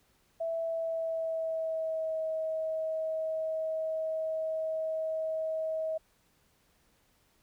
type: tone with pitch glide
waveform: sine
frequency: 659.3 to 637.2 Hz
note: E5 to D#5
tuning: 0 to +41 cents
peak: -30 dBFS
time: 0.4-5.98 s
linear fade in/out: 10 ms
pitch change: -59 cents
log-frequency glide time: 0.6-2.22 s
effects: pink hiss -69 dBFS RMS until 7.42 s